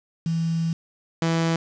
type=tone pair in turn; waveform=sine / sawtooth; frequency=164.81 / 164.81 Hz; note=E3 / E3; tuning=0 / 0 cents; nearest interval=unison; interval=0 cents; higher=neither; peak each=-21 / -16 dBFS; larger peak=second; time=0.26-0.73 / 1.22-1.56 s; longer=first; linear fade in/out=2 ms; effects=resampled to 16000 Hz + 7-bit